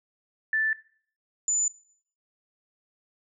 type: tone pair in turn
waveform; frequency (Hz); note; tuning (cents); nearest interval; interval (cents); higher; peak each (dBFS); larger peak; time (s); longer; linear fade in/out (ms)
sine; 1760 / 7008; A6 / A8; 0 / -8; 2 octaves; 2392; second; -22 / -22; neither; 0.53-0.73 / 1.48-1.68; neither; 2
effects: noise-tail reverb RT60 0.5 s tail -18 dB re dry